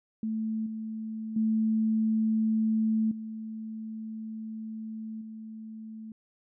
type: tone with level steps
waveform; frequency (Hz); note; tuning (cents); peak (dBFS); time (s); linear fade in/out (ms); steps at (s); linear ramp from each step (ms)
sine; 220; A3; 0; -28 / -33 / -23 / -35 / -39; 0.23-6.12; 2; 0.66 / 1.36 / 3.11 / 5.21; 5
effects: none